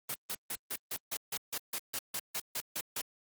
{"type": "noise bursts", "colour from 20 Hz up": "white", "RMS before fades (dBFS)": -36, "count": 15, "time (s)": [0.09, 3.015], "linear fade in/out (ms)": 5, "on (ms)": 55, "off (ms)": 150, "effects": ["high-pass 100 Hz 12 dB/octave", "Opus 24 kbps"]}